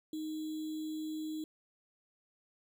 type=tone with sample-and-hold; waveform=sine; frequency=311.3 Hz; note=D#4; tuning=1 cent sharp; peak=-36 dBFS; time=0.13-1.44 s; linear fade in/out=2 ms; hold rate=3675 Hz; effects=none